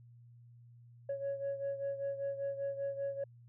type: beating tone pair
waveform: sine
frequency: 554.4 / 559.5 Hz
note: C#5 / C#5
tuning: 0 / +16 cents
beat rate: 5.1 Hz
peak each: -35 / -40 dBFS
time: 1.09-3.24 s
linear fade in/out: 5 ms
effects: tanh soft clip ceiling -31 dBFS + added 119 Hz sine -55 dBFS peak until 3.48 s